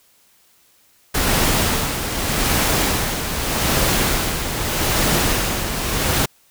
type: noise with tremolo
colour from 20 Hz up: pink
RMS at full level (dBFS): -17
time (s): 1.14-6.26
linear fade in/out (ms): 10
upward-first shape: sine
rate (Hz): 0.82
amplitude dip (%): 55
effects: white hiss -56 dBFS RMS until 6.5 s